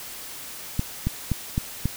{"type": "clicks", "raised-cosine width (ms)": 5, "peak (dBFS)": -10, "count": 5, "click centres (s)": [0.794, 1.07, 1.317, 1.579, 1.856], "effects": ["white hiss -38 dBFS RMS until 1.96 s"]}